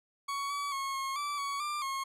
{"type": "tone with pitch steps", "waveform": "40% pulse", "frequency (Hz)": [1118, 1140, 1091, 1082, 1161, 1123, 1188, 1083], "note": ["C#6", "C#6", "C#6", "C#6", "D6", "C#6", "D6", "C#6"], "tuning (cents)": [14, 48, -28, -42, -20, 22, 20, -41], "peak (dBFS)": -32, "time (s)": [0.28, 2.04], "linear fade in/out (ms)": 10, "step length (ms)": 220, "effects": ["low-pass 11000 Hz 12 dB/octave"]}